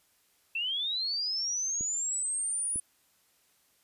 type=linear sweep; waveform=sine; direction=up; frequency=2637 to 9920 Hz; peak=-29 dBFS; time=0.55-2.8 s; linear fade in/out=5 ms
type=clicks; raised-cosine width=3 ms; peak=-29 dBFS; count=2; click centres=1.809 / 2.759 s
effects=white hiss -68 dBFS RMS until 3.83 s + resampled to 32000 Hz